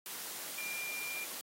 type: tone in noise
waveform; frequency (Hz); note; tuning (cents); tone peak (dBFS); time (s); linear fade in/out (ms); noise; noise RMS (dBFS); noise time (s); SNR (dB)
sine; 2388; D7; +28; -39; 0.58-1.24; 0; white; -43; 0.06-1.41; +1
effects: high-pass 200 Hz 12 dB/octave + AAC 48 kbps